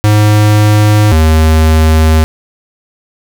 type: tone pair in turn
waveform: square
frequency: 105.5 / 79.04 Hz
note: G#2 / D#2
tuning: +28 / +28 cents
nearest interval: perfect fourth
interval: 500 cents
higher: first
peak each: -5 dBFS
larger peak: neither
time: 0.04-1.12 / 1.12-2.24 s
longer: second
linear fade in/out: 0 ms
effects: none